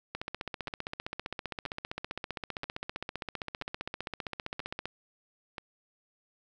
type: two click trains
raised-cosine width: 0.3 ms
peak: -22 / -19 dBFS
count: 6 / 73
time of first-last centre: 0.68-5.582 / 0.15-4.856 s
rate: 1.02 / 15.3 Hz
effects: none